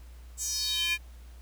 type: tone with high-pass filter sweep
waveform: square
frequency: 343.3 Hz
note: F4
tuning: 30 cents flat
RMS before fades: -30 dBFS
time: 0.37-0.98 s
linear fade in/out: 50 ms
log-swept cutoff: 7700 to 2200 Hz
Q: 5.3
effects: added 60 Hz sine -45 dBFS peak until 1.41 s + pink hiss -60 dBFS RMS until 1.41 s